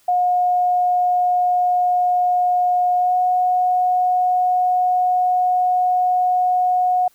sine tone with pitch glide, 720 to 728.4 Hz, F#5 to F#5, -47 to -27 cents, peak -14 dBFS, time 0.08-7.08 s, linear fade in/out 5 ms, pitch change +20 cents, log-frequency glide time 2.97-3.15 s, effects white hiss -57 dBFS RMS until 7.14 s

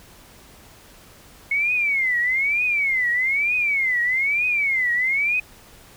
sine tone with vibrato, 2180 Hz, C#7, 29 cents flat, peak -18 dBFS, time 1.51-5.4 s, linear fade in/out 5 ms, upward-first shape triangle, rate 1.1 Hz, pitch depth 250 cents each way, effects pink hiss -48 dBFS RMS until 5.96 s

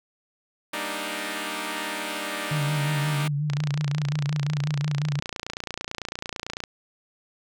5% pulse chord, Eb major seventh, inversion first, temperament equal, 196 / 233.1 / 293.7 / 311.1 Hz, G3 / Bb3 / D4 / Eb4, 0 / 0 / 0 / 0 cents, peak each -25 / -26 / -23 / -21 dBFS, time 0.73-3.28 s, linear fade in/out 5 ms
sine tone with vibrato, 146.83 Hz, D3, in tune, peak -23 dBFS, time 2.51-5.2 s, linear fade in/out 5 ms, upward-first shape sine, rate 5.6 Hz, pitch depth 59 cents each way
click train, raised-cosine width 0.2 ms, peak -14 dBFS, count 92, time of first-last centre 3.5-6.638 s, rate 29 Hz
effects none

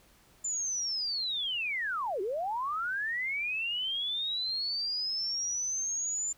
sine linear two-way sweep, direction down then up, 7170 to 356.6 to 7170 Hz, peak -30 dBFS, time 0.44-6.33 s, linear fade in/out 10 ms, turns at 2.21 s, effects pink hiss -62 dBFS RMS until 6.37 s

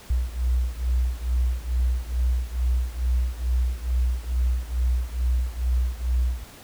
sine beating tone pair, 60.8 / 63.1 Hz, B1 / B1, -26 / +38 cents, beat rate 2.3 Hz, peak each -23 / -25 dBFS, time 0.1-6.44 s, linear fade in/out 5 ms, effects pink hiss -46 dBFS RMS until 6.63 s

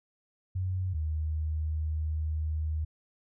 sine tone pair in turn, 92.5 / 77.78 Hz, F#2 / D#2, 0 / 0 cents, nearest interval minor third, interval 300 cents, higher first, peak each -28 dBFS, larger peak neither, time 0.55-0.94 / 0.94-2.85 s, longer second, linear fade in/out 10 ms, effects none

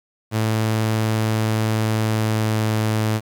sawtooth tone with pitch glide, 109.9 to 109.08 Hz, A2 to A2, -2 to -15 cents, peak -14 dBFS, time 0.31-3.21 s, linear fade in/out 50 ms, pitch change -13 cents, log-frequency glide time 2.07-2.64 s, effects 8-bit

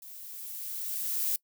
violet noise with level ramp, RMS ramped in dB -47 to -28 dBFS, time 0.02-1.36 s, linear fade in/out 2 ms, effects noise-tail reverb RT60 0.1 s tail -24 dB re dry

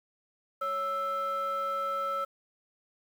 sine tone pair together, 554.4 / 1320 Hz, C#5 / E6, 0 / +2 cents, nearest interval octave + minor third, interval 1502 cents, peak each -33 / -28 dBFS, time 0.61-2.25 s, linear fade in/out 10 ms, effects tanh soft clip ceiling -26 dBFS + 9-bit

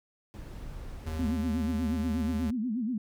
brown noise, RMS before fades -41 dBFS, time 0.34-1.31 s, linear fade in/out 0 ms
square tone, 79 Hz, D#2, 27 cents sharp, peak -33 dBFS, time 1.06-2.51 s, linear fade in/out 10 ms
sine tone with vibrato, 233.1 Hz, A#3, in tune, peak -28 dBFS, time 1.19-2.98 s, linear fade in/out 5 ms, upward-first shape sine, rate 8.3 Hz, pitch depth 190 cents each way
effects none

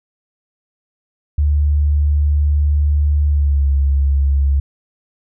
sine tone with pitch glide, 73.42 to 69.38 Hz, D2 to C#2, 0 to +2 cents, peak -11 dBFS, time 1.38-4.6 s, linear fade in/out 5 ms, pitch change -98 cents, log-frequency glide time 3.28-3.68 s, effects none

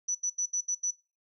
sine tone bursts at uneven times, 5940 Hz, F#8, 6 cents sharp, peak -27 dBFS, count 6, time 0.08-0.15 / 0.23-0.3 / 0.38-0.46 / 0.53-0.61 / 0.68-0.75 / 0.83-0.91 s, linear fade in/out 10 ms, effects noise-tail reverb RT60 0.3 s tail -20 dB re dry

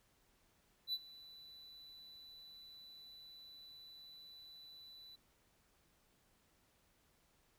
triangle tone with ADSR envelope, 3978 Hz, B7, 12 cents sharp, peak -33 dBFS, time 0.87-5.16 s, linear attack 63 ms, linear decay 45 ms, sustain -20 dB, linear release 11 ms, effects pink hiss -74 dBFS RMS until 7.58 s

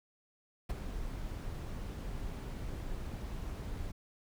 brown noise with ADSR envelope, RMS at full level -32 dBFS, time 0.69-3.92 s, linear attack 11 ms, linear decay 20 ms, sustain -8 dB, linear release 11 ms, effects none

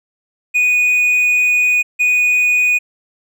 triangle tone pair in turn, 2474 / 2474 Hz, D#7 / D#7, -10 / -10 cents, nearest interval unison, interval 0 cents, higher neither, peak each -9 dBFS, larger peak neither, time 0.54-1.83 / 1.99-2.79 s, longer first, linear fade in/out 20 ms, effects none

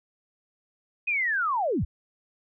sine linear sweep, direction down, 2535 to 32.82 Hz, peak -23 dBFS, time 1.07-1.85 s, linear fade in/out 10 ms, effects none

